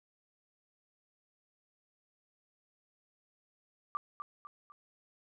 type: tone with echo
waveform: sine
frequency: 1176 Hz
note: D6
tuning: 2 cents sharp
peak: -31 dBFS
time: 3.95-3.97 s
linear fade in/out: 0 ms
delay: 250 ms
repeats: 3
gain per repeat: -7 dB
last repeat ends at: 4.72 s
effects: none